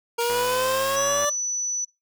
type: linear sweep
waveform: 25% pulse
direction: up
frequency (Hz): 466.2 to 587.3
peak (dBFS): -18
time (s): 0.18-1.3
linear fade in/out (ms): 10
type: high-pass noise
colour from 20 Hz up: pink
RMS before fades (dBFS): -34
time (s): 0.2-0.96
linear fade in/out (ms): 5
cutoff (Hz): 3100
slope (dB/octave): 12
type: click train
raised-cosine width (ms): 0.5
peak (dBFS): -20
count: 104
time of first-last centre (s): 0.3-1.245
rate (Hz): 109
type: tone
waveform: sine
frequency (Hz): 5960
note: F#8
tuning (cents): +12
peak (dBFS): -24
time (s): 0.96-1.85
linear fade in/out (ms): 10
effects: noise-tail reverb RT60 0.2 s tail -20 dB re dry